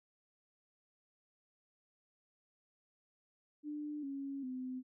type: tone with pitch steps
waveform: sine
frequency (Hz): 297.5 / 276 / 256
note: D4 / C#4 / C4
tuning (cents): +22 / -7 / -38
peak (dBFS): -39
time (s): 3.63-4.83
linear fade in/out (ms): 50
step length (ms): 400
effects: none